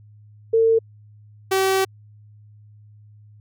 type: tone pair in turn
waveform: sine / sawtooth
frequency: 451.7 / 383.2 Hz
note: A4 / G4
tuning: +45 / -39 cents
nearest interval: minor third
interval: 284 cents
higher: first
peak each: -13 dBFS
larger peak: neither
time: 0.53-0.79 / 1.51-1.85 s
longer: second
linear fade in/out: 10 ms
effects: added 105 Hz sine -45 dBFS peak until 3.4 s